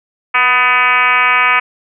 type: tone with frequency modulation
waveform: sine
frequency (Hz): 1760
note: A6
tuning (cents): 0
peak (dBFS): -8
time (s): 0.34-1.6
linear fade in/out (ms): 10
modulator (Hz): 255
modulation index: 3.2
effects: none